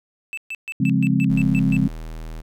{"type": "tone bursts", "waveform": "triangle", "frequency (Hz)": 2637, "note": "E7", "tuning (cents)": 0, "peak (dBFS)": -25, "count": 9, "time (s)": [0.33, 1.766], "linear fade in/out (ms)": 0, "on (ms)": 44, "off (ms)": 130}
{"type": "chord", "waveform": "sine", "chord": "Db major seventh", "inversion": "none", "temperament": "equal with one note detuned", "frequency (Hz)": [138.59, 174.61, 207.7, 263.6], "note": ["Db3", "F3", "Ab3", "C4"], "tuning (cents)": [0, 0, 0, 13], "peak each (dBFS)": -21, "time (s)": [0.8, 1.88], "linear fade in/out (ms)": 5}
{"type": "tone", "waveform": "square", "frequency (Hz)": 40, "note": "D#1", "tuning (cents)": 49, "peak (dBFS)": -31, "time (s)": [1.29, 2.42], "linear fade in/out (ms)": 20}
{"effects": []}